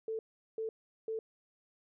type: tone bursts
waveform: sine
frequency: 443.6 Hz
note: A4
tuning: 14 cents sharp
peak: -34 dBFS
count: 3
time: 0.08-1.19 s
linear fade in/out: 2 ms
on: 110 ms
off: 390 ms
effects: none